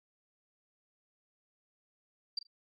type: tone with echo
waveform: sine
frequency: 4699 Hz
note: D8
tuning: in tune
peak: -31 dBFS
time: 2.37-2.39 s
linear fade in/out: 5 ms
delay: 40 ms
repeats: 2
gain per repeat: -15 dB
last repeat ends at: 2.47 s
effects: AAC 48 kbps